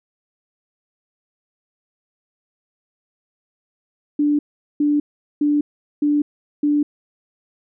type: tone bursts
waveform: sine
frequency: 293.7 Hz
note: D4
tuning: in tune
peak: -14 dBFS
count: 5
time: 4.19-6.83 s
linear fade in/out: 5 ms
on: 200 ms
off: 410 ms
effects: none